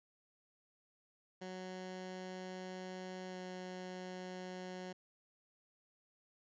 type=tone with pitch glide; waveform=15% pulse; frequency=185 to 183.51 Hz; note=F#3 to F#3; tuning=0 to -14 cents; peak=-38 dBFS; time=1.41-4.93 s; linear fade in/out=10 ms; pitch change=-14 cents; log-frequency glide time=3.29-3.37 s; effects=resampled to 16000 Hz